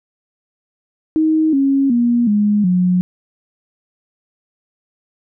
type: tone with pitch steps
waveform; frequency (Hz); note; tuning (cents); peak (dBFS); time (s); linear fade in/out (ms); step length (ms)
sine; 314.8 / 274 / 238.6 / 207.7 / 180.81; D#4 / C#4 / A#3 / G#3 / F#3; +20 / -20 / +41 / 0 / -40; -11; 1.16-3.01; 0; 370
effects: none